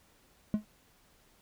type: tone with exponential decay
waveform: triangle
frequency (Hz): 211.9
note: G#3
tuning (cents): +35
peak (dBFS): -20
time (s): 0.54-0.65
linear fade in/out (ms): 0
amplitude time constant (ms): 23
effects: pink hiss -65 dBFS RMS until 1.41 s